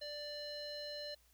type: tone with low-pass filter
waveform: square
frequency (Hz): 589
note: D5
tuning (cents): +5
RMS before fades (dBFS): -45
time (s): 0.01-1.15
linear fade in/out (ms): 10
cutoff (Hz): 4300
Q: 8.8
effects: added 60 Hz sine -70 dBFS peak until 1.33 s + white hiss -71 dBFS RMS until 1.33 s